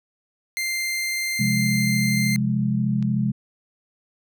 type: tone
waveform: sawtooth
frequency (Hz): 2093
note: C7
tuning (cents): 0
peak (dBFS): -20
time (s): 0.57-2.36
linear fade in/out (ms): 0
type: chord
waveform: sine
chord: F minor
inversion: second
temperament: equal with one note detuned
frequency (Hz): 131.27 / 174.61 / 207.7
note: C3 / F3 / Ab3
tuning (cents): +6 / 0 / 0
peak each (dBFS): -23 / -27 / -22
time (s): 1.39-3.32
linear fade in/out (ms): 10
type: click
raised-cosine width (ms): 0.2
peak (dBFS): -25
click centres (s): 3.026
effects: none